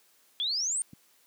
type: exponential sweep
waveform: sine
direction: up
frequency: 3289 to 9080 Hz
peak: -27 dBFS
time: 0.4-0.82 s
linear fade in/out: 0 ms
type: click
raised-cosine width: 5 ms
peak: -28 dBFS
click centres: 0.933 s
effects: white hiss -64 dBFS RMS until 1.26 s + high-pass 200 Hz 12 dB/octave